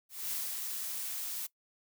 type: noise with ADSR envelope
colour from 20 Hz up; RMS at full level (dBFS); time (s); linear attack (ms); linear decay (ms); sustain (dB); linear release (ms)
blue; -35; 0.09-1.47; 220; 200; -3; 10
effects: noise-tail reverb RT60 0.1 s tail -20 dB re dry